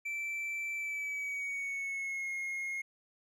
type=tone with pitch glide; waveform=triangle; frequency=2332 to 2151 Hz; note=D7 to C7; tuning=-13 to +47 cents; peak=-33 dBFS; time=0.05-2.82 s; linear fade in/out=10 ms; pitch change=-140 cents; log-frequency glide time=0.75-2.32 s; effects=none